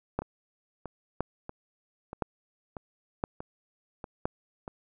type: two click trains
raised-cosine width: 1 ms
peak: -24 / -14 dBFS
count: 8 / 5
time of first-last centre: 0.22-4.679 / 0.19-4.255 s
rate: 1.57 / 0.984 Hz
effects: none